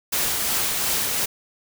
white noise with tremolo, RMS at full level -22 dBFS, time 0.12-1.26 s, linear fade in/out 10 ms, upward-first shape triangle, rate 2.8 Hz, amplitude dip 30%, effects none

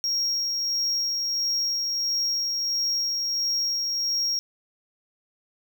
triangle tone with tremolo, 5588 Hz, F8, in tune, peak -21 dBFS, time 0.04-4.39 s, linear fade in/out 0 ms, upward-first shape sine, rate 1.5 Hz, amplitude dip 25%, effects none

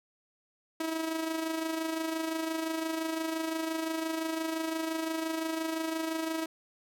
sawtooth tone with amplitude modulation, 322.5 Hz, E4, 38 cents flat, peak -25 dBFS, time 0.8-6.46 s, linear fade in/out 5 ms, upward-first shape sine, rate 25.8 Hz, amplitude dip 50%, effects none

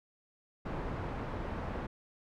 pink low-pass noise, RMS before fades -38 dBFS, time 0.65-1.87 s, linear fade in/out 10 ms, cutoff 1300 Hz, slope 12 dB/octave, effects none

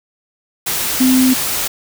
sine tone in noise, 257.5 Hz, C4, 28 cents flat, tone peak -9 dBFS, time 1-1.34 s, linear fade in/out 10 ms, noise white, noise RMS -19 dBFS, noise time 0.66-1.68 s, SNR +7 dB, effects none

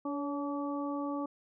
harmonic tone with a mistuned harmonic, 286.8 Hz, D4, 41 cents flat, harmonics 1 / 2 / 3 / 4, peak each -34 / -40 / -43 / -41 dBFS, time 0.05-1.26 s, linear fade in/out 5 ms, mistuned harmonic 2, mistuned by -29 cents, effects none

